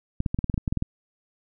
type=clicks; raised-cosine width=5 ms; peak=-12 dBFS; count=12; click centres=0.204 / 0.262 / 0.345 / 0.389 / 0.443 / 0.498 / 0.542 / 0.578 / 0.678 / 0.725 / 0.773 / 0.824 s; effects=none